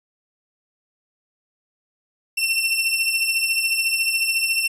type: beating tone pair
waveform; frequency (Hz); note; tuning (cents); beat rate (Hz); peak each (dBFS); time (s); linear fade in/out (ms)
sawtooth; 2700 / 2714; E7 / E7; +41 / +50; 14; -17 / -21; 2.37-4.68; 10
effects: resampled to 32000 Hz